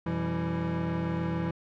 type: tone cluster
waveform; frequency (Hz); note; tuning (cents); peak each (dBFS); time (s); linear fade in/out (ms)
square; 90.1 / 125.9 / 168.3 / 195.1 / 328.5; F#2 / B2 / E3 / G3 / E4; -45 / +34 / +36 / -8 / -6; -39 / -39 / -31 / -39 / -36; 0.06-1.51; 5
effects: low-pass 2000 Hz 12 dB/octave